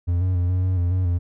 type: tone with pitch steps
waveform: triangle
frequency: 87.2 / 92.2 / 88.4 / 91.5 / 92.6 / 87.5 / 92.3 / 87.3 Hz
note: F2 / F#2 / F2 / F#2 / F#2 / F2 / F#2 / F2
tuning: -2 / -6 / +22 / -19 / +2 / +4 / -4 / 0 cents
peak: -16 dBFS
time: 0.07-1.19 s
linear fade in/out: 20 ms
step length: 140 ms
effects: none